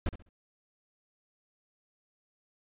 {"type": "noise with echo", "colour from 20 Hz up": "brown", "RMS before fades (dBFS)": -29, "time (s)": [0.06, 0.09], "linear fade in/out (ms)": 2, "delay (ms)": 67, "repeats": 3, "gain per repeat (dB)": -12, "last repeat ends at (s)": 0.291, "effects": ["resampled to 8000 Hz"]}